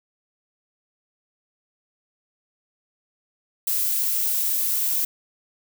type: noise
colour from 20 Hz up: violet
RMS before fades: -23 dBFS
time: 3.67-5.05 s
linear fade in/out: 5 ms
effects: none